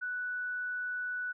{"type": "tone", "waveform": "sine", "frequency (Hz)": 1482, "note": "F#6", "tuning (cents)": 2, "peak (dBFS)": -33, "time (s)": [0.01, 1.33], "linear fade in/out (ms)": 20, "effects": []}